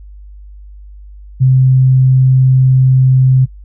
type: tone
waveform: sine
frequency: 130.3 Hz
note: C3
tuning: 7 cents flat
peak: -5 dBFS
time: 1.4-3.46 s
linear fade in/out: 20 ms
effects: noise-tail reverb RT60 0.1 s tail -21 dB re dry + added 50 Hz sine -31 dBFS peak until 3.64 s